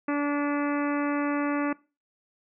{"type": "harmonic tone", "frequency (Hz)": 289.2, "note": "D4", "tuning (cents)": -27, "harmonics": [1, 2, 3, 4, 5, 6, 7, 8, 9], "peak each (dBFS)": [-25, -33, -37, -34, -38, -40, -40, -45, -44], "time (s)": [0.08, 1.73], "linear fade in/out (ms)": 5, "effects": ["noise-tail reverb RT60 0.3 s tail -21 dB re dry"]}